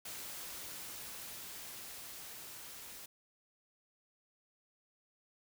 white noise with level ramp, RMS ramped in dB -45 to -50 dBFS, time 0.05-3.06 s, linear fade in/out 5 ms, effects none

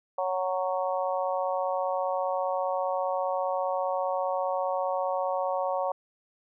harmonic tone, 185 Hz, F#3, in tune, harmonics 3 / 4 / 5 / 6, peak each -29 / -31 / -33 / -35 dBFS, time 0.18-5.92 s, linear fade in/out 5 ms, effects none

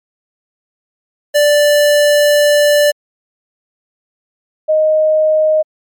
square / sine tone pair in turn, 587 / 621.9 Hz, D5 / D#5, -1 / -1 cents, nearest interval minor second, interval 100 cents, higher second, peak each -8 dBFS, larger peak neither, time 1.34-2.92 / 4.68-5.63 s, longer first, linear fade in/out 20 ms, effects MP3 96 kbps

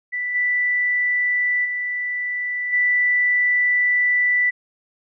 sine tone with level steps, 1975.5 Hz, B6, in tune, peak -22 / -17 / -22 / -15 dBFS, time 0.12-4.51 s, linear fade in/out 20 ms, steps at 0.34 / 1.64 / 2.72 s, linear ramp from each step 20 ms, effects none

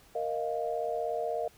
sine chord, Bb suspended fourth, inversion none, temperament equal, 466.2 / 622.3 / 698.5 Hz, Bb4 / Eb5 / F5, 0 / 0 / 0 cents, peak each -34 dBFS, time 0.15-1.48 s, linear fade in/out 5 ms, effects pink hiss -59 dBFS RMS until 1.57 s

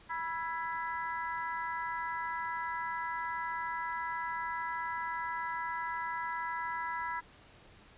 harmonic tone with a mistuned harmonic, 332.7 Hz, E4, 16 cents sharp, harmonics 3 / 4 / 5 / 6, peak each -36 / -42 / -41 / -43 dBFS, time 0.09-7.21 s, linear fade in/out 20 ms, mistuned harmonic 3, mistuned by -36 cents, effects pink hiss -58 dBFS RMS until 7.97 s + resampled to 8000 Hz

